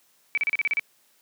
sine tone bursts, 2300 Hz, D7, 37 cents flat, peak -20 dBFS, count 8, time 0.35-0.795 s, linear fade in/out 0 ms, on 25 ms, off 35 ms, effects white hiss -63 dBFS RMS until 1.21 s + high-pass 150 Hz 12 dB/octave

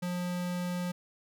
square tone, 178 Hz, F3, 33 cents sharp, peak -32 dBFS, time 0.02-0.92 s, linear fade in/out 10 ms, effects none

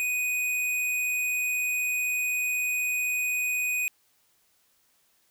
square tone, 2489 Hz, D#7, in tune, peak -26 dBFS, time 0-3.88 s, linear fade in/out 0 ms, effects white hiss -67 dBFS RMS until 5.3 s

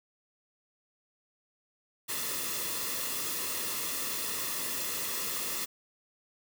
white noise with comb filter, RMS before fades -34 dBFS, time 2.08-5.66 s, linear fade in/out 20 ms, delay 1.3 ms, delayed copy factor -0.6, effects none

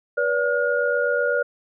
sine tone cluster, 487.1 / 575 / 1430 Hz, B4 / D5 / F6, -24 / -37 / +41 cents, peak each -23 dBFS, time 0.17-1.43 s, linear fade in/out 10 ms, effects none

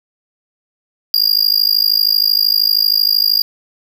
square tone with amplitude modulation, 4820 Hz, D8, 44 cents sharp, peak -7 dBFS, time 1.14-3.42 s, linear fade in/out 0 ms, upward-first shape sine, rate 52.9 Hz, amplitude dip 100%, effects none

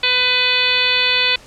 harmonic tone with a mistuned harmonic, 500 Hz, B4, 21 cents sharp, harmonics 1 / 2 / 3 / 4 / 5 / 6 / 7 / 8 / 9, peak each -28 / -28 / -25 / -23 / -18 / -23 / -19 / -24 / -23 dBFS, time 0.03-1.36 s, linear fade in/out 5 ms, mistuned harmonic 9, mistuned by -28 cents, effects pink hiss -43 dBFS RMS until 1.46 s + low-pass 8000 Hz 12 dB/octave

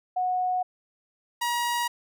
sine / sawtooth tone pair in turn, 733 / 954.9 Hz, F#5 / A#5, -16 / +41 cents, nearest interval perfect fourth, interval 457 cents, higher second, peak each -23 / -21 dBFS, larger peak second, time 0.16-0.63 / 1.41-1.88 s, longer neither, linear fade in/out 10 ms, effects none

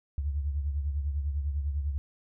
sine beating tone pair, 71.1 / 81.1 Hz, C#2 / E2, +45 / -28 cents, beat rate 10 Hz, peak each -28 / -37 dBFS, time 0.18-1.98 s, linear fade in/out 0 ms, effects none

